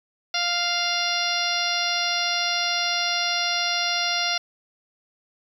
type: harmonic tone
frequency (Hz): 698.5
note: F5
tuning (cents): 0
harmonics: 1 / 2 / 3 / 4 / 5 / 6 / 7 / 8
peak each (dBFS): -30 / -30 / -30 / -30 / -30 / -30 / -30 / -30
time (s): 0.34-4.38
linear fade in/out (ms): 5
effects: 9-bit